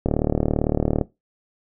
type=click train; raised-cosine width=2 ms; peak=-6 dBFS; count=37; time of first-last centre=0.06-1.012 s; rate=37.8 Hz; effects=noise-tail reverb RT60 0.2 s tail -18 dB re dry